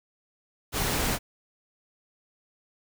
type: noise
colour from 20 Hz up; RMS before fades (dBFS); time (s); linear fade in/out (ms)
pink; -27; 0.72-1.19; 50
effects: none

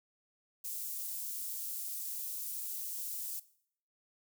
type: high-pass noise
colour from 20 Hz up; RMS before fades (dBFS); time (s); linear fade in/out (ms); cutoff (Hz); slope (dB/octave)
white; -40; 0.64-3.4; 10; 8600; 12
effects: noise-tail reverb RT60 0.6 s tail -18 dB re dry

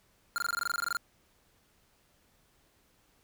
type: tone bursts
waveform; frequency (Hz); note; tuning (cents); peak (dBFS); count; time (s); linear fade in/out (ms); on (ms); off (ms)
square; 1400; F6; +4; -29; 15; 0.36-0.969; 0; 21; 21
effects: pink hiss -68 dBFS RMS until 3.23 s

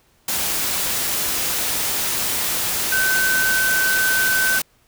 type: tone in noise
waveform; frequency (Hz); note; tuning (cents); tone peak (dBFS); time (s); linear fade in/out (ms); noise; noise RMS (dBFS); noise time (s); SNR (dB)
sine; 1527; G6; -46; -17; 2.92-4.59; 5; white; -22; 0.28-4.62; +2
effects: pink hiss -59 dBFS RMS until 4.87 s

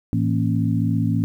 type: harmonic tone with a mistuned harmonic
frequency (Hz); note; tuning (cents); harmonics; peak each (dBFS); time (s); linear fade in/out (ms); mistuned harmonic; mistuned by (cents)
55; A1; 0; 2 / 3 / 4 / 5; -21 / -23 / -24 / -25; 0.13-1.24; 0; 4; +90
effects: 9-bit

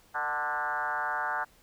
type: tone with frequency modulation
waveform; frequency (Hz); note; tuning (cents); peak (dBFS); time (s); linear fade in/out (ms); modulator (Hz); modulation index
sine; 1174.7; D6; 0; -28; 0.14-1.45; 20; 143; 3.2
effects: pink hiss -61 dBFS RMS until 1.62 s

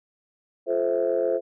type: chord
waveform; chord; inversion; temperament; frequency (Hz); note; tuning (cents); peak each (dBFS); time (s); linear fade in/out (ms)
sine; F major seventh; none; just; 349.2 / 436.5 / 523.8 / 654.8; F4 / A4 / C5 / E5; 0 / -14 / +2 / -12; -28 / -26 / -23 / -28; 0.66-1.41; 50
effects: tanh soft clip ceiling -13 dBFS

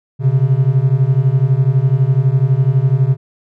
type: beating tone pair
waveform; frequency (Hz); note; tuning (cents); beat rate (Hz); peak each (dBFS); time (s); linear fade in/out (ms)
triangle; 126.7 / 138.7; B2 / C#3; +45 / +1; 12; -11; 0.19-3.17; 50
effects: none

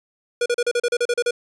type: tone bursts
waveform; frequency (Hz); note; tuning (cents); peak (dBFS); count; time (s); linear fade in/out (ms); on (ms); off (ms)
square; 481.3; B4; -45; -18; 11; 0.41-1.309; 5; 49; 36
effects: resampled to 22050 Hz

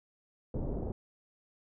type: low-pass noise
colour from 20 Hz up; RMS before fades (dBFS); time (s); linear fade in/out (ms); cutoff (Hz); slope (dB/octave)
pink; -35; 0.54-0.92; 2; 610; 24
effects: none

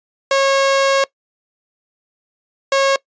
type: tone pair in turn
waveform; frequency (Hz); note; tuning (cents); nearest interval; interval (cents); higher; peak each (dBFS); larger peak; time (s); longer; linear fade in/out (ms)
sawtooth; 546 / 546; C#5 / C#5; -26 / -26; unison; 0; neither; -8; neither; 0.31-1.04 / 2.72-2.96; first; 2
effects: noise-tail reverb RT60 0.1 s tail -21 dB re dry + resampled to 16000 Hz

